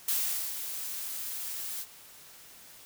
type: noise with ADSR envelope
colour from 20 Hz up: blue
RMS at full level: -28 dBFS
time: 0.08-1.86 s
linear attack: 5 ms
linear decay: 440 ms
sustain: -9 dB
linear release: 52 ms
effects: white hiss -52 dBFS RMS until 2.85 s